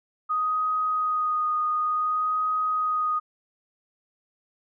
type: tone with vibrato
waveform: sine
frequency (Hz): 1244.5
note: D#6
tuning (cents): 0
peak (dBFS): -22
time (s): 0.29-3.2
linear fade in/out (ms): 20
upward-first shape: sine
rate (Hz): 0.55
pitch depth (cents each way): 15
effects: none